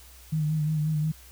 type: tone with vibrato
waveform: sine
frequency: 153.9 Hz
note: D#3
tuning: 19 cents flat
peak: -23 dBFS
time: 0.32-1.12 s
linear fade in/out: 10 ms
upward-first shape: sine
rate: 5.6 Hz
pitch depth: 39 cents each way
effects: added 62 Hz sine -50 dBFS peak until 1.31 s + white hiss -52 dBFS RMS until 1.31 s